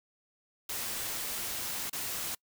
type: noise with dropouts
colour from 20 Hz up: white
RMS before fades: -36 dBFS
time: 0.69-2.35 s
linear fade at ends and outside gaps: 5 ms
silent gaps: 1.898-1.929 s
effects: noise-tail reverb RT60 0.1 s tail -26 dB re dry